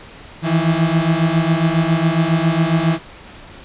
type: beating tone pair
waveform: 35% pulse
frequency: 160 / 167.3 Hz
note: D#3 / E3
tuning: +49 / +26 cents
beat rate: 7.3 Hz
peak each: -15 dBFS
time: 0.42-2.99 s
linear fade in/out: 50 ms
effects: pink hiss -39 dBFS RMS until 3.64 s + resampled to 8000 Hz